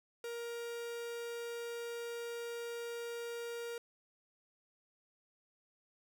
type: tone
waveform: 45% pulse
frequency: 470 Hz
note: A#4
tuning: 14 cents sharp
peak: -40 dBFS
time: 0.24-3.78 s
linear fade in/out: 2 ms
effects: none